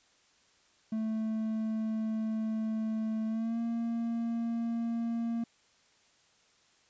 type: tone with pitch glide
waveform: triangle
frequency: 219.9 to 231.5 Hz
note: A3 to A#3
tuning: -1 to -12 cents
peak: -28 dBFS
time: 0.92-5.44 s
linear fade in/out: 5 ms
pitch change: +89 cents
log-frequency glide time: 3.27-3.59 s
effects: white hiss -66 dBFS RMS until 6.89 s + resampled to 16000 Hz